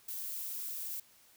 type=noise; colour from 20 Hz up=violet; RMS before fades=-40 dBFS; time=0.08-1 s; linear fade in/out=5 ms; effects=white hiss -63 dBFS RMS until 1.36 s